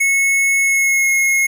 square tone with pitch glide, 2194 to 2163 Hz, C#7 to C#7, -18 to -43 cents, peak -13 dBFS, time 0-1.47 s, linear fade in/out 10 ms, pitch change -25 cents, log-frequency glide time 0.58-1.09 s, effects none

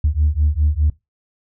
sine beating tone pair, 72.8 / 77.7 Hz, D2 / D#2, -15 / -2 cents, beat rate 4.9 Hz, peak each -16 dBFS, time 0.04-0.9 s, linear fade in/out 5 ms, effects noise-tail reverb RT60 0.2 s tail -21 dB re dry + tanh soft clip ceiling -8 dBFS

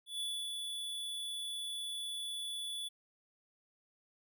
square tone with ADSR envelope, 3444 Hz, A7, 38 cents flat, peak -36 dBFS, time 0.06-2.89 s, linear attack 140 ms, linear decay 290 ms, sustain -3 dB, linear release 16 ms, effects none

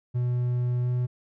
triangle tone with pitch glide, 123 to 123.93 Hz, B2 to B2, -7 to +6 cents, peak -21 dBFS, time 0.14-1.07 s, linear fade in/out 20 ms, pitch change +13 cents, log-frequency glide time 0.82-0.88 s, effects none

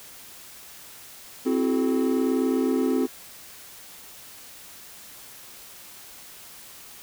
triangle chord, F# half-diminished seventh, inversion second, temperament equal with one note detuned, 261.6 / 329.6 / 370 / 428.7 Hz, C4 / E4 / F#4 / A4, 0 / 0 / 0 / -45 cents, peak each -21 / -27 / -26 / -26 dBFS, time 1.45-3.07 s, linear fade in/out 20 ms, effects white hiss -45 dBFS RMS until 7.02 s

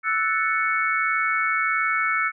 sine chord, F# minor seventh, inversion third, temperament equal, 1318.5 / 1480 / 1760 / 2217 Hz, E6 / F#6 / A6 / C#7, 0 / 0 / 0 / 0 cents, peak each -24 / -27 / -29 / -24 dBFS, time 0.03-2.32 s, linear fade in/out 50 ms, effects none

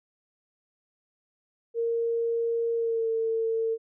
sine tone with pitch glide, 463.2 to 450.8 Hz, A#4 to A4, -11 to +42 cents, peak -24 dBFS, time 1.74-3.78 s, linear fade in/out 50 ms, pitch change -47 cents, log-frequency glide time 2.75-3.09 s, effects none

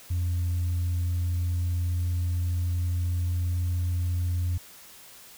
sine tone with pitch glide, 87.5 to 88.01 Hz, F2 to F2, +4 to +14 cents, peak -22 dBFS, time 0.1-4.58 s, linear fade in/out 10 ms, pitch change +10 cents, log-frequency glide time 2.36-3.96 s, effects tanh soft clip ceiling -22 dBFS + white hiss -49 dBFS RMS until 5.37 s

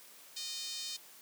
5% pulse tone with high-pass filter, 614 Hz, D#5, 23 cents flat, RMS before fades -41 dBFS, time 0.36-0.97 s, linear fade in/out 10 ms, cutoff 3900 Hz, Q 1.8, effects white hiss -56 dBFS RMS until 1.21 s + high-pass 200 Hz 12 dB/octave

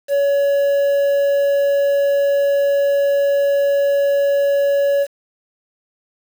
triangle tone with quantisation, 563 Hz, C#5, 27 cents sharp, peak -11 dBFS, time 0.08-5.07 s, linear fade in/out 50 ms, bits 6, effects none

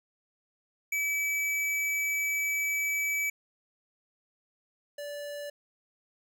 square tone pair in turn, 2296 / 580.8 Hz, D7 / D5, -40 / -19 cents, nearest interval 2 octaves, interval 2379 cents, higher first, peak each -28 / -37 dBFS, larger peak first, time 0.92-3.3 / 4.98-5.5 s, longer first, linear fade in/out 5 ms, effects none

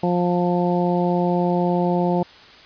harmonic tone, 176.5 Hz, F3, 19 cents sharp, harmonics 1 / 2 / 3 / 4 / 5, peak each -20 / -23 / -25 / -26 / -27 dBFS, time 0.03-2.23 s, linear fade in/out 5 ms, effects white hiss -45 dBFS RMS until 2.65 s + resampled to 11025 Hz

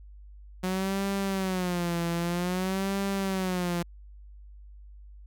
sawtooth tone with vibrato, 182.9 Hz, F#3, 20 cents flat, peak -23 dBFS, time 0.63-3.83 s, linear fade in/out 10 ms, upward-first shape sine, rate 0.52 Hz, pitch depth 130 cents each way, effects added 50 Hz sine -45 dBFS peak until 5.26 s

